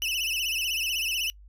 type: tone with vibrato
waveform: 35% pulse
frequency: 2794 Hz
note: F7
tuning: in tune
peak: -24 dBFS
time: 0.02-1.3 s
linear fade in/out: 0 ms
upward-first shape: sine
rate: 16 Hz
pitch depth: 140 cents each way
effects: noise-tail reverb RT60 0.1 s tail -26 dB re dry + added 50 Hz sine -47 dBFS peak until 1.48 s